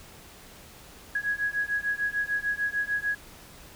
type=beating tone pair; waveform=sine; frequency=1661.2 / 1667.9 Hz; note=G#6 / G#6; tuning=0 / +7 cents; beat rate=6.7 Hz; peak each=-29 dBFS; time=1.15-3.15 s; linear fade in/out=5 ms; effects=pink hiss -49 dBFS RMS until 3.75 s